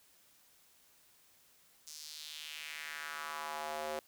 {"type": "tone with high-pass filter sweep", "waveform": "square", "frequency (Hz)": 76.5, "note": "D#2", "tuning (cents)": -29, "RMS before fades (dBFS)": -43, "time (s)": [1.87, 3.99], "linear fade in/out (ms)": 0, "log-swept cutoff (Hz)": [5900, 520], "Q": 2.4, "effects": ["white hiss -66 dBFS RMS until 4.07 s"]}